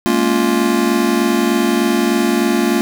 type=chord; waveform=square; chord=Bb minor seventh; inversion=third; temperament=just; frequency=209.8 / 233.1 / 279.7 / 349.6 Hz; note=Ab3 / Bb3 / Db4 / F4; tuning=+18 / 0 / +16 / +2 cents; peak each=-21 / -18 / -20 / -18 dBFS; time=0.06-2.81 s; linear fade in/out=0 ms; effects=none